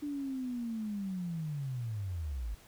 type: linear sweep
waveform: sine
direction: down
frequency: 295.5 to 48.48 Hz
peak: -34 dBFS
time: 0.02-2.55 s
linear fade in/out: 10 ms
effects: pink hiss -59 dBFS RMS until 2.67 s